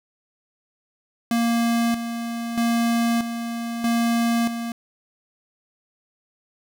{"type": "tone with tremolo", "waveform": "square", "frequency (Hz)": 233.1, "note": "A#3", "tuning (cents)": 0, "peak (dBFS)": -19, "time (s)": [1.31, 4.72], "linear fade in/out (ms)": 2, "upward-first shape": "square", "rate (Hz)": 0.79, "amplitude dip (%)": 60, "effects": []}